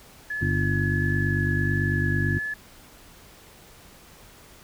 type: tone with vibrato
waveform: sine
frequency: 1707 Hz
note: G#6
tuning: 47 cents sharp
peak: -27 dBFS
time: 0.3-2.54 s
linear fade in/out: 5 ms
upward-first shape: sine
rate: 1.5 Hz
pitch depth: 12 cents each way
type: harmonic tone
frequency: 49 Hz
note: G1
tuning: in tune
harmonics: 1 / 2 / 3 / 5 / 6 / 7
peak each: -33 / -25 / -27 / -31 / -35 / -33 dBFS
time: 0.41-2.39 s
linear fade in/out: 10 ms
effects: pink hiss -50 dBFS RMS until 4.63 s